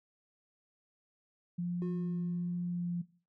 sine tone with vibrato, 174.61 Hz, F3, in tune, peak -32 dBFS, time 1.58-3.02 s, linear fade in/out 10 ms, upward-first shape sine, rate 1.2 Hz, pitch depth 9 cents each way
triangle tone with exponential decay, 360 Hz, F#4, 47 cents flat, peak -35 dBFS, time 1.82-2.97 s, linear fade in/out 0 ms, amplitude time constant 250 ms
effects noise-tail reverb RT60 0.4 s tail -19 dB re dry

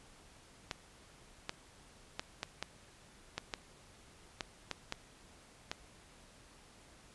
clicks, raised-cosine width 0.2 ms, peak -19 dBFS, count 11, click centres 0.712 / 1.494 / 2.195 / 2.431 / 2.626 / 3.38 / 3.538 / 4.408 / 4.713 / 4.924 / 5.715 s, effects pink hiss -60 dBFS RMS until 7.14 s + resampled to 24000 Hz

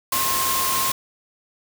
sine tone in noise, 1064 Hz, C6, 29 cents sharp, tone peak -24 dBFS, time 0.12-0.92 s, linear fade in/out 5 ms, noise white, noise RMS -23 dBFS, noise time 0.12-0.92 s, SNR -4 dB, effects none

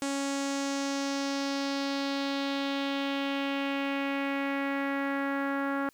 sawtooth tone with low-pass filter sweep, 277.2 Hz, C#4, in tune, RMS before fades -31 dBFS, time 0.02-5.89 s, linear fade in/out 0 ms, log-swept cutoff 7900 to 1500 Hz, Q 2.5, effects white hiss -64 dBFS RMS until 5.93 s

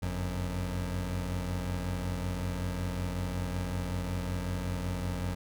25% pulse tone pair together, 47.68 / 90 Hz, G1 / F#2, -47 / -47 cents, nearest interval major seventh, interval 1100 cents, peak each -33 / -29 dBFS, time 0.02-5.35 s, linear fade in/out 10 ms, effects none

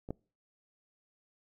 clicks, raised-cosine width 2 ms, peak -30 / -22 dBFS, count 2, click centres 0.089 / 0.106 s, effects noise-tail reverb RT60 0.4 s tail -26 dB re dry

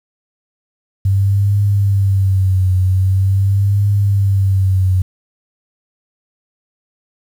sine tone with vibrato, 96.9 Hz, G2, 20 cents flat, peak -10 dBFS, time 1.05-5.02 s, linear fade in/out 5 ms, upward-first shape triangle, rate 0.44 Hz, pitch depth 86 cents each way, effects 7-bit

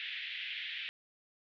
white band-pass noise, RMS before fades -41 dBFS, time 0-0.89 s, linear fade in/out 0 ms, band 1800 to 3500 Hz, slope 48 dB/octave, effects none

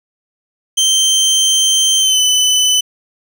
25% pulse tone with pitch glide, 3126 to 3011 Hz, G7 to F#7, -6 to +30 cents, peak -6 dBFS, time 0.77-2.81 s, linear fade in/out 10 ms, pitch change -64 cents, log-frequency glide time 1.99-2.2 s, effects none

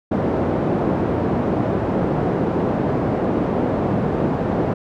pink band-pass noise, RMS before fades -20 dBFS, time 0.11-4.74 s, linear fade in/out 10 ms, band 140 to 640 Hz, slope 12 dB/octave, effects none

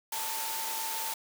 sine tone in noise, 893 Hz, A5, 25 cents sharp, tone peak -38 dBFS, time 0.12-1.14 s, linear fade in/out 5 ms, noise white, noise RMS -35 dBFS, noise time 0.12-1.14 s, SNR -6 dB, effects high-pass 400 Hz 12 dB/octave

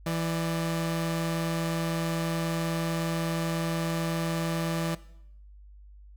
sawtooth tone pair together, 165.4 / 592.5 Hz, E3 / D5, +6 / +15 cents, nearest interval octave + minor seventh, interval 2209 cents, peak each -24 / -32 dBFS, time 0.06-4.95 s, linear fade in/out 5 ms, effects noise-tail reverb RT60 0.7 s tail -18 dB re dry + added 50 Hz sine -47 dBFS peak until 6.16 s

